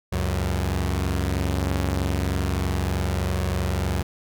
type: tone pair together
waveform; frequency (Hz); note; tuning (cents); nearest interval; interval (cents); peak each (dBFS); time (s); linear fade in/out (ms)
sawtooth; 69.3 / 92.5; C#2 / F#2; 0 / 0; perfect fourth; 500; -21; 0.12-4.03; 10
effects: none